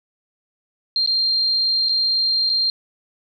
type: tone with dropouts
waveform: sine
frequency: 4186 Hz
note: C8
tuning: in tune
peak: -16 dBFS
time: 0.96-2.7 s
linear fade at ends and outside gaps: 1 ms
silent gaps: 1.062-1.074 / 1.887-1.893 / 2.494-2.499 s
effects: none